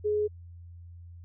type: tone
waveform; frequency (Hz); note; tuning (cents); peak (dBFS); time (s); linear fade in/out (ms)
sine; 420; G#4; +19; -24; 0.04-0.28; 20
effects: added 86 Hz sine -44 dBFS peak until 1.24 s